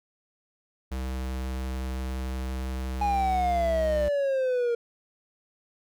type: tone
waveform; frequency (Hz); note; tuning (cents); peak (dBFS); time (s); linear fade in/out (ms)
square; 64.7; C2; -19; -30; 0.91-4.09; 10
type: exponential sweep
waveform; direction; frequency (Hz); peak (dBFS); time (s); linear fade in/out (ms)
triangle; down; 832 to 466.7; -21; 3.01-4.75; 5
effects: none